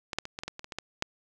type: clicks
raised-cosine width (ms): 0.2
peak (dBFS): -16 / -10 / -21 / -19 / -17 / -18 / -23 / -24 / -21 / -16 / -10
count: 11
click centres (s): 0.132 / 0.186 / 0.254 / 0.389 / 0.435 / 0.48 / 0.594 / 0.644 / 0.722 / 0.786 / 1.024
effects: none